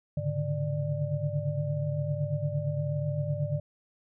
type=tone cluster; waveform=sine; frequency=103.9 / 135.8 / 145 / 153.3 / 590 Hz; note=G#2 / C#3 / D3 / D#3 / D5; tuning=+1 / -35 / -22 / -25 / +8 cents; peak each=-35 / -36 / -30 / -37 / -36 dBFS; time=0.17-3.6 s; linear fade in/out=5 ms; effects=none